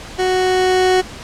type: tone with level ramp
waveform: 30% pulse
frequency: 370 Hz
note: F#4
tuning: in tune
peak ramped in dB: -12 to -8 dBFS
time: 0.18-1.02 s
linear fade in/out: 20 ms
effects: pink hiss -33 dBFS RMS until 1.23 s + low-pass 7000 Hz 12 dB/octave